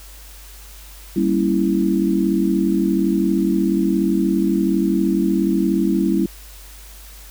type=chord; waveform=sine; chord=G diminished seventh; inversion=none; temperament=equal; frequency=196 / 233.1 / 277.2 / 329.6 Hz; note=G3 / Bb3 / Db4 / Fb4; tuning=0 / 0 / 0 / 0 cents; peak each=-19 / -24 / -22 / -19 dBFS; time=1.16-6.26 s; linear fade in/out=5 ms; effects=added 50 Hz sine -39 dBFS peak until 7.3 s + white hiss -43 dBFS RMS until 7.3 s